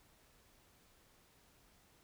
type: silence
effects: pink hiss -68 dBFS RMS until 2.03 s